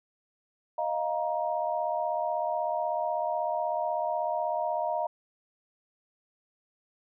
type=chord; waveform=sine; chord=Eb suspended second; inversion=none; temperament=equal with one note detuned; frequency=622.3 / 698.5 / 941 Hz; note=Eb5 / F5 / Bb5; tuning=0 / 0 / +16 cents; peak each=-31 / -31 / -32 dBFS; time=0.78-5.07 s; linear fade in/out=5 ms; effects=none